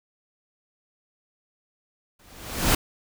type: noise with exponential growth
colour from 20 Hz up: pink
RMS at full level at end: -17 dBFS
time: 2.19-2.75 s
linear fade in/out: 5 ms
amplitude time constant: 120 ms
effects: none